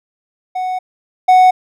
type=tone pair in turn; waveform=triangle; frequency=740 / 740 Hz; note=F#5 / F#5; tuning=0 / 0 cents; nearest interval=unison; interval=0 cents; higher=neither; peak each=-15 / -3 dBFS; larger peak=second; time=0.55-0.79 / 1.28-1.51 s; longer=first; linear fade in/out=10 ms; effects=none